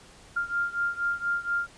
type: beating tone pair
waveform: sine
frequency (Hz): 1396.9 / 1401.1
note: F6 / F6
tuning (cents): 0 / +5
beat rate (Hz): 4.2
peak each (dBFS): -28 / -30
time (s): 0.36-1.67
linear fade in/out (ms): 10
effects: pink hiss -52 dBFS RMS until 1.77 s + resampled to 22050 Hz